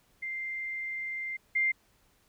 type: tone pair in turn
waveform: sine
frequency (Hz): 2093 / 2101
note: C7 / C7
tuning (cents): 0 / +7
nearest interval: unison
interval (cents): 7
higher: second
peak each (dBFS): -33 / -24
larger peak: second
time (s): 0.22-1.37 / 1.55-1.72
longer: first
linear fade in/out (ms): 10
effects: pink hiss -67 dBFS RMS until 2.28 s